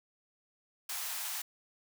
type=high-pass noise; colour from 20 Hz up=white; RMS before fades=-38 dBFS; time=0.89-1.42 s; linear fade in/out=5 ms; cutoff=660 Hz; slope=48 dB/octave; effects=none